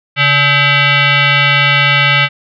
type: tone with frequency modulation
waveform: sine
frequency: 140 Hz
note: C#3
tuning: 18 cents sharp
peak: -7 dBFS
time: 0.16-2.29 s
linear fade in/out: 50 ms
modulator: 717 Hz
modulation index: 4.2
effects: none